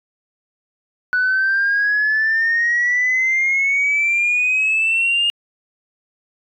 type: exponential sweep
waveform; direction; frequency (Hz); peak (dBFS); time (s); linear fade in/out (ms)
sine; up; 1480 to 2843; -13; 1.13-5.3; 0
effects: tanh soft clip ceiling -11 dBFS